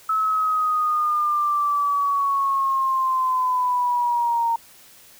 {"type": "linear sweep", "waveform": "sine", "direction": "down", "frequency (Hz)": [1300, 920], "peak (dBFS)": -18, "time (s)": [0.09, 4.56], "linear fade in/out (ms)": 5, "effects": ["white hiss -49 dBFS RMS until 5.19 s"]}